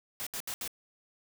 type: noise bursts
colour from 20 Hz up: white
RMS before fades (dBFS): -37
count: 4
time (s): 0.2-0.677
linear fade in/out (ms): 0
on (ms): 66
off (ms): 71
effects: none